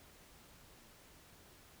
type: silence
effects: pink hiss -61 dBFS RMS until 1.8 s